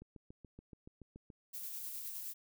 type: click train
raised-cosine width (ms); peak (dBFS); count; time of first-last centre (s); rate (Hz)
3; -39; 10; 0.02-1.302; 7.02
type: noise with tremolo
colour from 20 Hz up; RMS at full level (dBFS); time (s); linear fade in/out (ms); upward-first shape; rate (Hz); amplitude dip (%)
violet; -43; 1.53-2.34; 20; square; 9.7; 25
effects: none